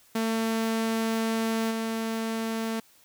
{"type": "tone with level steps", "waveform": "sawtooth", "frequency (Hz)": 224.5, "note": "A3", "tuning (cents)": 35, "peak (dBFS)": [-21, -24], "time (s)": [0.15, 2.8], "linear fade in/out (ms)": 5, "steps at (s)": 1.7, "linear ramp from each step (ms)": 20, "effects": ["white hiss -59 dBFS RMS until 3.04 s"]}